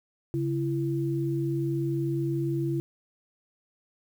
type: tone pair together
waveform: sine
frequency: 138.59 / 335.2 Hz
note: C#3 / E4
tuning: 0 / +29 cents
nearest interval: octave + minor third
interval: 1529 cents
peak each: -28 dBFS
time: 0.34-2.8 s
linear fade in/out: 0 ms
effects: 9-bit